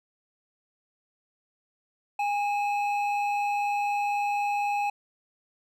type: tone pair together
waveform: triangle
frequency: 818 / 2578 Hz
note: G#5 / E7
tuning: -26 / -39 cents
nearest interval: octave + minor sixth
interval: 1987 cents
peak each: -23 / -33 dBFS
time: 2.19-4.9 s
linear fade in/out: 5 ms
effects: none